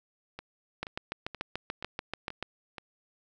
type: two click trains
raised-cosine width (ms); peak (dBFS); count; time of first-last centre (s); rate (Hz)
0.3; -24 / -17; 6 / 12; 0.39-2.782 / 0.83-2.427; 2.09 / 6.89
effects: none